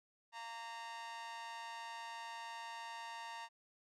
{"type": "tone with amplitude modulation", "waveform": "sawtooth", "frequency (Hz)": 923, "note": "A#5", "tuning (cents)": -17, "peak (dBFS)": -38, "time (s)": [0.32, 3.49], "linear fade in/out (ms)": 50, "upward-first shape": "sine", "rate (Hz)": 229, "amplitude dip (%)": 75, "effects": ["low-pass 6000 Hz 12 dB/octave"]}